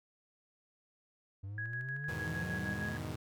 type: linear sweep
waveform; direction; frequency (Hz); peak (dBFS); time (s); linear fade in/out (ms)
triangle; up; 95.1 to 216.7; -38; 1.43-2.95; 10
type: tone with tremolo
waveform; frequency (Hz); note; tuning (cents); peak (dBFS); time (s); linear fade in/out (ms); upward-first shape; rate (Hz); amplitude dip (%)
sine; 1663; G#6; +2; -37; 1.58-2.97; 2; square; 6.5; 45
type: chord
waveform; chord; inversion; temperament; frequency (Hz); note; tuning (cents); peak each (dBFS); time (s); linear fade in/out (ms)
sawtooth; E major seventh; none; equal with one note detuned; 82.41 / 103.83 / 123.47 / 154.49; E2 / G#2 / B2 / D#3; 0 / 0 / 0 / -12; -40; 2.08-3.16; 10
effects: none